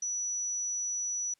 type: tone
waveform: sine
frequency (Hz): 5900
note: F#8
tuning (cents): -6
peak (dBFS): -30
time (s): 0.02-1.34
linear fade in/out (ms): 5
effects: white hiss -72 dBFS RMS until 1.39 s + low-pass 9000 Hz 12 dB/octave